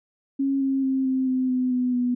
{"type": "tone with pitch steps", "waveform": "sine", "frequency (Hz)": [273.5, 269.4, 265.4, 261.5, 257.6, 253.7, 249.9, 246.2], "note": ["C#4", "C#4", "C4", "C4", "C4", "B3", "B3", "B3"], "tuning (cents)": [-23, -49, 25, -1, -27, 47, 21, -5], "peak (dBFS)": -20, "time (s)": [0.39, 2.15], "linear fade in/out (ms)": 10, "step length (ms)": 220, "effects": []}